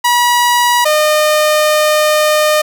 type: tone pair in turn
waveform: sawtooth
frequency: 967 / 609.2 Hz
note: B5 / D#5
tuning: -37 / -37 cents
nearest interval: minor sixth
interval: 800 cents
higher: first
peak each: -5 dBFS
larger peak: neither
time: 0.04-0.85 / 0.85-2.62 s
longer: second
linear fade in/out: 10 ms
effects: none